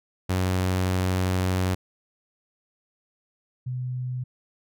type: tone pair in turn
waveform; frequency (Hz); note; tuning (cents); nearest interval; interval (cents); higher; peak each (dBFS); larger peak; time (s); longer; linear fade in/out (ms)
sawtooth / sine; 92.5 / 126.13; F#2 / B2; 0 / +37; perfect fourth; 537; second; -18 / -27; first; 0.29-1.75 / 3.66-4.24; first; 10
effects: none